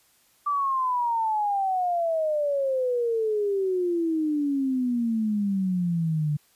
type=exponential sweep; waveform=sine; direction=down; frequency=1174.7 to 145.9 Hz; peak=-22 dBFS; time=0.46-6.37 s; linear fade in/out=10 ms; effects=white hiss -62 dBFS RMS until 6.55 s + resampled to 32000 Hz